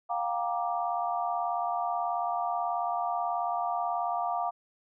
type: chord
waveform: sine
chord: G minor seventh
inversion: third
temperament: just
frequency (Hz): 705.6 / 784 / 940.8 / 1176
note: F5 / G5 / Bb5 / D6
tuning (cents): +18 / 0 / +16 / +2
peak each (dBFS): -30 / -36 / -35 / -35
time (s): 0.09-4.51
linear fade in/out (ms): 20
effects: none